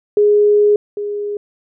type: tone pair in turn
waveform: sine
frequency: 415.3 / 412 Hz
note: G#4 / G#4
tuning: 0 / -14 cents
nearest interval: unison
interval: 14 cents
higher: first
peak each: -8 / -19 dBFS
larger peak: first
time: 0.17-0.76 / 0.97-1.37 s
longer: first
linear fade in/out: 2 ms
effects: none